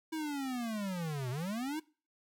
square linear two-way sweep, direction down then up, 323.6 to 120.1 to 323.6 Hz, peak -35 dBFS, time 0.12-1.8 s, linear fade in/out 10 ms, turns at 1.3 s, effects noise-tail reverb RT60 0.4 s tail -23 dB re dry + MP3 96 kbps

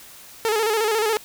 sawtooth tone with vibrato, 436.8 Hz, A4, 13 cents flat, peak -15 dBFS, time 0.45-1.17 s, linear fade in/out 0 ms, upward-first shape square, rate 14 Hz, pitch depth 62 cents each way, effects white hiss -44 dBFS RMS until 1.24 s

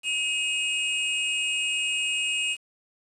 square tone pair together, 2539 / 2850 Hz, D#7 / F7, +34 / +34 cents, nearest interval major second, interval 200 cents, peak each -28 dBFS, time 0.03-2.57 s, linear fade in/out 50 ms, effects resampled to 24000 Hz + 8-bit

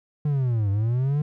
triangle linear two-way sweep, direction down then up, 151.7 to 96.9 to 151.7 Hz, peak -18 dBFS, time 0.25-1.22 s, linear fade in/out 5 ms, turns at 0.7 s, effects none

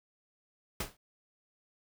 pink noise with exponential decay, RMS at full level -31 dBFS, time 0.8-0.97 s, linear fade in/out 5 ms, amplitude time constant 35 ms, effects none

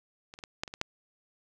clicks, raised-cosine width 0.2 ms, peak -29 / -29 / -22 / -14 / -25 / -23 / -12 dBFS, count 7, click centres 0.339 / 0.389 / 0.438 / 0.635 / 0.678 / 0.739 / 0.814 s, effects none

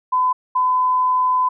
sine tone bursts at uneven times, 1011 Hz, B5, 40 cents sharp, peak -14 dBFS, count 2, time 0.12-0.33 / 0.55-1.49 s, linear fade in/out 10 ms, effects none

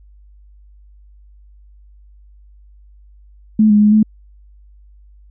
sine tone with pitch steps, 215.9 / 208.6 / 209.9 / 215.4 Hz, A3 / G#3 / G#3 / A3, -33 / +8 / +19 / -37 cents, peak -7 dBFS, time 3.59-4.03 s, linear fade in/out 5 ms, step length 110 ms, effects added 50 Hz sine -42 dBFS peak until 5.3 s

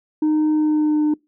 sine tone with pitch glide, 307.5 to 302 Hz, D#4 to D4, -20 to +48 cents, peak -12 dBFS, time 0.22-1.14 s, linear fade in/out 5 ms, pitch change -32 cents, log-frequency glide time 0.52-1.02 s, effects noise-tail reverb RT60 0.2 s tail -25 dB re dry + tanh soft clip ceiling -14 dBFS

